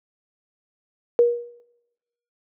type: tone with exponential decay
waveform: sine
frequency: 476.6 Hz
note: A#4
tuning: 38 cents sharp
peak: -9 dBFS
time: 1.19-1.6 s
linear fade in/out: 0 ms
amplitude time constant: 88 ms
effects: noise-tail reverb RT60 1.0 s tail -23 dB re dry + high-pass 300 Hz 12 dB/octave